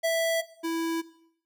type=tone pair in turn; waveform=square; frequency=659.3 / 329.6 Hz; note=E5 / E4; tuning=0 / 0 cents; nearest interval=octave; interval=1200 cents; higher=first; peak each=-23 / -28 dBFS; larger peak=first; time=0.03-0.42 / 0.63-1.02 s; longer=neither; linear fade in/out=20 ms; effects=noise-tail reverb RT60 0.7 s tail -17 dB re dry